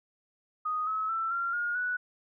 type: tone with pitch steps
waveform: sine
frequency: 1245 / 1288.2 / 1332.8 / 1379 / 1426.8 / 1476.3 Hz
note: D#6 / E6 / E6 / F6 / F6 / F#6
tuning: +1 / -40 / +19 / -22 / +37 / -4 cents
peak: -28 dBFS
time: 0.65-1.97 s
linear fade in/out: 10 ms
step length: 220 ms
effects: none